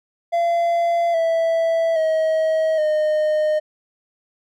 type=tone with pitch steps; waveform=triangle; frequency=683 / 659 / 635.8 / 613.4 Hz; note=F5 / E5 / D#5 / D#5; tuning=-39 / -1 / +37 / -25 cents; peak=-14 dBFS; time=0.32-3.6 s; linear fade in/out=20 ms; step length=820 ms; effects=none